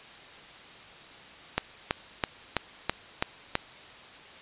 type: click train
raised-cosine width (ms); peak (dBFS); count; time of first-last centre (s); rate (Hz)
0.3; -8; 7; 1.58-3.554; 3.04
effects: white hiss -48 dBFS RMS until 4.41 s + resampled to 8000 Hz